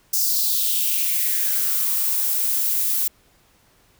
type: noise with high-pass filter sweep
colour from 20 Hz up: violet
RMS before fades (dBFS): -21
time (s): 0.13-3.08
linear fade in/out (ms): 5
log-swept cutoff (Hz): 5600 to 350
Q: 3.5
effects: pink hiss -58 dBFS RMS until 3.99 s